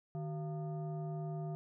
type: tone with frequency modulation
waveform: sine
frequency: 153.8 Hz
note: D#3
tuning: 20 cents flat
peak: -37 dBFS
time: 0.15-1.55 s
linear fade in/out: 0 ms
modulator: 534 Hz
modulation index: 0.68
effects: none